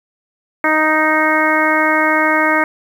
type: harmonic tone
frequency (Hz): 311.1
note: D#4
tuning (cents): 0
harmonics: 1 / 2 / 3 / 4 / 5 / 6 / 7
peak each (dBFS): -19 / -19 / -19 / -19 / -19 / -19 / -19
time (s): 0.64-2.64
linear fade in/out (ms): 2
effects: 7-bit